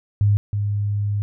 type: tone pair in turn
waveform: sine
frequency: 102.6 / 102.6 Hz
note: G#2 / G#2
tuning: -21 / -21 cents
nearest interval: unison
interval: 0 cents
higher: neither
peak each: -13 / -19 dBFS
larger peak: first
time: 0.21-0.37 / 0.53-1.22 s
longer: second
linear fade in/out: 0 ms
effects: none